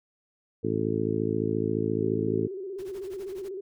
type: harmonic tone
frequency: 54.4 Hz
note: A1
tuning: 19 cents flat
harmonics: 2 / 3 / 4 / 5 / 6 / 7 / 8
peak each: -33 / -34 / -33 / -32 / -32 / -32 / -31 dBFS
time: 0.63-2.48 s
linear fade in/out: 20 ms
type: tone with vibrato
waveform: sine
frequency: 384 Hz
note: G4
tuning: 36 cents flat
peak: -33 dBFS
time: 2.01-3.61 s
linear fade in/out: 10 ms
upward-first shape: square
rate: 16 Hz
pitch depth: 72 cents each way
type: noise with tremolo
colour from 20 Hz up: pink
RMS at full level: -49 dBFS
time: 2.78-3.49 s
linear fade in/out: 10 ms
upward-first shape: triangle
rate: 12 Hz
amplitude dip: 95%
effects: none